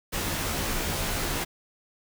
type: noise with comb filter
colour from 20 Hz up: pink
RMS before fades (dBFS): -29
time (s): 0.12-1.45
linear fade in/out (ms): 20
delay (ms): 16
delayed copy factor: -0.9
effects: none